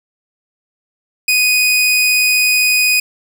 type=tone; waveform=sawtooth; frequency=2489 Hz; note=D#7; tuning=in tune; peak=-7 dBFS; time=1.28-3 s; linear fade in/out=5 ms; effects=none